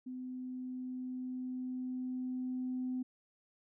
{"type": "tone with level ramp", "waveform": "sine", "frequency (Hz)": 254.4, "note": "C4", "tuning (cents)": -48, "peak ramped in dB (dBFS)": [-40, -33], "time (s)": [0.06, 3.03], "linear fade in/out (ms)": 10, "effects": ["tanh soft clip ceiling -29 dBFS"]}